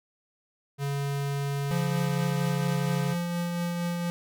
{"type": "tone", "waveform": "square", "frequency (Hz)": 140.7, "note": "C#3", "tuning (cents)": 26, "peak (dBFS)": -28, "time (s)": [0.78, 3.16], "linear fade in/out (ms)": 50}
{"type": "tone with tremolo", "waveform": "square", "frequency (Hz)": 173.1, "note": "F3", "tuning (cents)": -15, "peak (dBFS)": -27, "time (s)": [1.71, 4.1], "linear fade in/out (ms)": 0, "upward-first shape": "triangle", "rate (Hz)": 4.3, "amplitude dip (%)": 30}
{"effects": []}